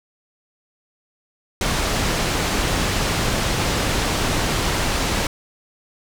pink low-pass noise, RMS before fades -21 dBFS, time 1.61-5.27 s, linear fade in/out 2 ms, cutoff 7700 Hz, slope 12 dB/octave, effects none

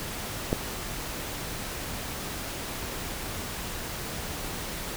click, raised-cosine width 2 ms, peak -10 dBFS, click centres 0.529 s, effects pink hiss -35 dBFS RMS until 4.96 s

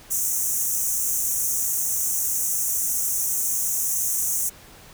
pink high-pass noise, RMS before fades -24 dBFS, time 0.1-4.5 s, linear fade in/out 20 ms, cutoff 5900 Hz, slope 96 dB/octave, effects pink hiss -47 dBFS RMS until 4.93 s

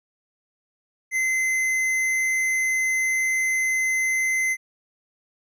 sine tone with tanh clipping, 2057 Hz, C7, 30 cents flat, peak -22 dBFS, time 1.11-4.57 s, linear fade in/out 50 ms, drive 14 dB, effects none

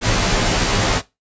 pink noise with comb filter, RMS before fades -17 dBFS, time 0.01-1.02 s, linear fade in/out 50 ms, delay 14 ms, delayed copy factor -1, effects noise-tail reverb RT60 0.2 s tail -17 dB re dry + resampled to 16000 Hz

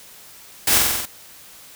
white noise with echo, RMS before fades -17 dBFS, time 0.67-0.78 s, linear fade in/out 5 ms, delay 46 ms, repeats 6, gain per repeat -2 dB, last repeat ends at 1.056 s, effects white hiss -44 dBFS RMS until 1.75 s

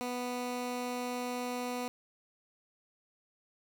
15% pulse tone, 246.9 Hz, B3, in tune, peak -28 dBFS, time 0.01-1.88 s, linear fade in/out 0 ms, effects none

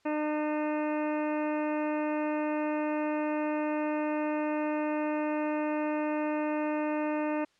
harmonic tone with a mistuned harmonic, 302.5 Hz, D#4, 49 cents flat, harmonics 1 / 2 / 3 / 4 / 5 / 6 / 7 / 8 / 9, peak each -30 / -33 / -37 / -43 / -46 / -45 / -49 / -46 / -51 dBFS, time 0.05-7.45 s, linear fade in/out 10 ms, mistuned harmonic 8, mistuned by +45 cents, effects white hiss -68 dBFS RMS until 7.59 s + low-pass 5000 Hz 12 dB/octave

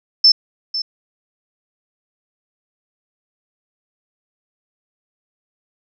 sine tone with echo, 5290 Hz, E8, 5 cents sharp, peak -6 dBFS, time 0.24-0.32 s, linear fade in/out 5 ms, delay 500 ms, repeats 1, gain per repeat -13 dB, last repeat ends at 0.82 s, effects none

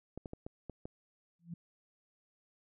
clicks, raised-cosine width 2 ms, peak -29 dBFS, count 6, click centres 0.176 / 0.258 / 0.334 / 0.465 / 0.697 / 0.855 s
sine tone with exponential growth, 170 Hz, F3, 46 cents flat, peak -37 dBFS, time 1.39-1.54 s, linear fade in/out 5 ms, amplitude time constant 31 ms
effects none

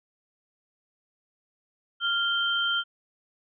sine tone pair together, 1396.9 / 3136 Hz, F6 / G7, 0 / 0 cents, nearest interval octave + major second, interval 1400 cents, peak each -26 dBFS, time 2-2.84 s, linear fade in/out 50 ms, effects none

